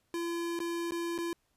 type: tone with dropouts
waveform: square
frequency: 340.1 Hz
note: F4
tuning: 46 cents flat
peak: -33 dBFS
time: 0.14-1.33 s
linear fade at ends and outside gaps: 1 ms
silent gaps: 0.591-0.602 / 0.909-0.92 / 1.179-1.186 s
effects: pink hiss -75 dBFS RMS until 1.56 s + resampled to 32000 Hz